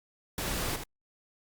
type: noise with echo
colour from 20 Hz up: pink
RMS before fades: -33 dBFS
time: 0.38-0.76 s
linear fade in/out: 2 ms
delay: 77 ms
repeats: 1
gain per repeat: -7 dB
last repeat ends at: 0.837 s
effects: Opus 48 kbps